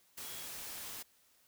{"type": "tone in noise", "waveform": "sine", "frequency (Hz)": 3322, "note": "G#7", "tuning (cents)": 0, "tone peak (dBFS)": -54, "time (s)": [0.23, 0.47], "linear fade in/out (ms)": 10, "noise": "white", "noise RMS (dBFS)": -45, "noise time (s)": [0.17, 1.03], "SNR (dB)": -12, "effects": ["white hiss -69 dBFS RMS until 1.47 s"]}